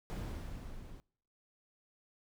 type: noise with level ramp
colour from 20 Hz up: brown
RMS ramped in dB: -37 to -51 dBFS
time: 0.1-1 s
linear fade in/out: 0 ms
effects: noise-tail reverb RT60 0.6 s tail -26 dB re dry